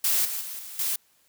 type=noise with level steps; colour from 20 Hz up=blue; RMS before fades=-23 / -31 / -36 / -40 / -27 dBFS; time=0.04-0.96 s; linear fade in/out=5 ms; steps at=0.25 / 0.41 / 0.59 / 0.79 s; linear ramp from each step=2 ms; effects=white hiss -64 dBFS RMS until 1.28 s